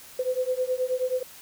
sine beating tone pair, 504 / 513.4 Hz, B4 / C5, +35 / -33 cents, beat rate 9.4 Hz, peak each -27 dBFS, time 0.19-1.23 s, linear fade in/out 5 ms, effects white hiss -47 dBFS RMS until 1.41 s

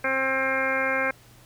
harmonic tone, 265.7 Hz, C4, 27 cents sharp, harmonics 1 / 2 / 3 / 4 / 5 / 6 / 7 / 8 / 9, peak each -35 / -28 / -35 / -33 / -33 / -27 / -39 / -29 / -33 dBFS, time 0.04-1.11 s, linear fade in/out 5 ms, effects added 120 Hz sine -54 dBFS peak until 1.45 s + pink hiss -54 dBFS RMS until 1.45 s

